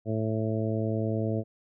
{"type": "harmonic tone", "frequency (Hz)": 110, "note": "A2", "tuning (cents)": 0, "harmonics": [1, 2, 3, 4, 5, 6], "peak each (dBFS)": [-29, -32, -34, -35, -36, -37], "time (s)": [0.05, 1.44], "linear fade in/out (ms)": 50, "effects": []}